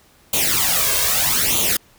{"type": "noise with flanger", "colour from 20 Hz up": "white", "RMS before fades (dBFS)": -18, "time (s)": [0.33, 1.77], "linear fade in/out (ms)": 5, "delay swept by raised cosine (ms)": [0.29, 1.89], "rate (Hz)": 0.8, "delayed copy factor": 0.8, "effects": ["pink hiss -53 dBFS RMS until 1.98 s"]}